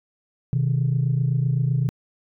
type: tone pair together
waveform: sine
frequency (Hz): 127.73 / 155.56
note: C3 / D#3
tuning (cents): -41 / 0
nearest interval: minor third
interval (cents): 341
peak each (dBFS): -19 / -22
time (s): 0.53-1.89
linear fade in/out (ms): 0
effects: tanh soft clip ceiling -13 dBFS